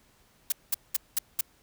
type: noise bursts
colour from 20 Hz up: blue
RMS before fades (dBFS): -25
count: 5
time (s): 0.5-1.41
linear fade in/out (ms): 5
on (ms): 22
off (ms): 200
effects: pink hiss -63 dBFS RMS until 1.62 s